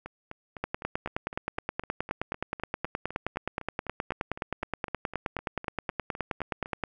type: two click trains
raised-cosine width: 0.5 ms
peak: -14 / -24 dBFS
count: 60 / 27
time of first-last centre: 0.64-6.837 / 0.06-6.659 s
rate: 9.52 / 3.94 Hz
effects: none